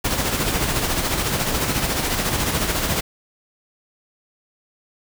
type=noise with tremolo; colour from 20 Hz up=pink; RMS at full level=-20 dBFS; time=0.04-3.01 s; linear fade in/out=10 ms; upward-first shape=sine; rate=14 Hz; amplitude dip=45%; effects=none